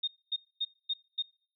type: tone bursts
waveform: sine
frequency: 3690 Hz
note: A#7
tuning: 18 cents flat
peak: -28 dBFS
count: 5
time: 0.03-1.225 s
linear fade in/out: 10 ms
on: 47 ms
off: 240 ms
effects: noise-tail reverb RT60 0.5 s tail -26 dB re dry